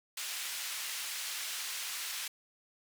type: band-pass noise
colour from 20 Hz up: pink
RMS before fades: -39 dBFS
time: 0.17-2.28 s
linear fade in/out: 5 ms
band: 2100 to 15000 Hz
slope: 12 dB/octave
effects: none